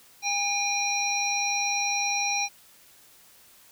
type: harmonic tone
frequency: 809 Hz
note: G#5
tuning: 46 cents flat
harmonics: 1 / 3 / 5 / 7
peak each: -30 / -28 / -33 / -29 dBFS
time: 0.22-2.49 s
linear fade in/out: 50 ms
effects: white hiss -55 dBFS RMS until 3.71 s